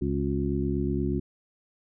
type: harmonic tone with a mistuned harmonic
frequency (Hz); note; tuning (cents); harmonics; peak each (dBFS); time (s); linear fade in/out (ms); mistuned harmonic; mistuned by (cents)
68.5; C#2; -20; 1 / 2 / 3 / 4 / 5; -31 / -31 / -31 / -31 / -31; 0.01-1.2; 10; 5; +79
effects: none